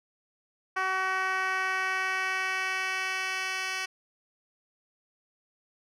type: tone with band-pass filter sweep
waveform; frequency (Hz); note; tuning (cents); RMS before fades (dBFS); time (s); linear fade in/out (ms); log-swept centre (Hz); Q
10% pulse; 377.3; F#4; +34; -30; 0.76-3.86; 10; 1300 to 3400; 1.2
effects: none